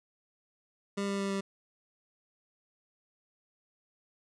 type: tone with pitch steps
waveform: 25% pulse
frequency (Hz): 199.8 / 198.53 / 197.28 / 196.03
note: G3 / G3 / G3 / G3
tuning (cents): +33 / +22 / +11 / 0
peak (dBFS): -27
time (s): 0.97-1.41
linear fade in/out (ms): 10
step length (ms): 110
effects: resampled to 22050 Hz